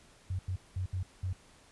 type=tone bursts at uneven times; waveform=sine; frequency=92.5 Hz; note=F#2; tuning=in tune; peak=-31 dBFS; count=5; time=0.3-0.39 / 0.48-0.56 / 0.76-0.86 / 0.93-1.03 / 1.23-1.33 s; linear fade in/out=5 ms; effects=pink hiss -60 dBFS RMS until 1.71 s + resampled to 24000 Hz